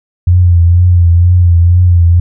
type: tone with vibrato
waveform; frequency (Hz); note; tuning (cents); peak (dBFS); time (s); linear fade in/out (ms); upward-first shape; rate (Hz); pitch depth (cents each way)
sine; 87.4; F2; +2; -3; 0.27-2.2; 5; triangle; 2.1; 58
effects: none